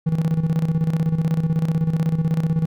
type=tone with tremolo; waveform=triangle; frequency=161.4 Hz; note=E3; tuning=36 cents flat; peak=-13 dBFS; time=0.06-2.66 s; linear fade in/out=10 ms; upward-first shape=square; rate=16 Hz; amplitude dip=65%; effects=none